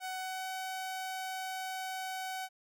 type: tone with pitch glide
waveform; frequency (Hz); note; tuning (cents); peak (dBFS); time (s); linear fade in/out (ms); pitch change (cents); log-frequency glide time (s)
sawtooth; 748 to 753.6; F#5 to F#5; +19 to +32; -33; 0-2.49; 50; +13; 0.19-0.47
effects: none